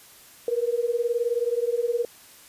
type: beating tone pair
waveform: sine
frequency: 466.2 / 485.2 Hz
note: A#4 / B4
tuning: 0 / -31 cents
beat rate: 19 Hz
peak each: -25 dBFS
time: 0.48-2.05 s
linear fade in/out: 2 ms
effects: white hiss -50 dBFS RMS until 2.48 s + resampled to 32000 Hz